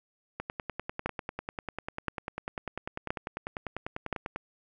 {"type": "two click trains", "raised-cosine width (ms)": 0.5, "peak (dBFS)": [-19, -14], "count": [41, 4], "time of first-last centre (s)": [[0.4, 4.36], [1.06, 4.127]], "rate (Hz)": [10.1, 0.978], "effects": []}